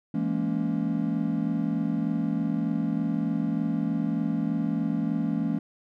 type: chord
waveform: triangle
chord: A# half-diminished seventh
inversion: second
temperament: just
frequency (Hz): 167.82 / 209.8 / 233.1 / 279.7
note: E3 / G#3 / A#3 / C#4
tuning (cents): +31 / +18 / 0 / +16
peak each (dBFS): -28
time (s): 0.14-5.59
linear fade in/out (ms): 5
effects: none